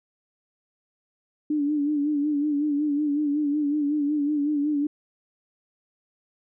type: tone with vibrato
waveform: sine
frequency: 293.7 Hz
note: D4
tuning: in tune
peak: -21 dBFS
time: 1.5-4.87 s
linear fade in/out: 5 ms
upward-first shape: sine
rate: 5.4 Hz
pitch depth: 59 cents each way
effects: none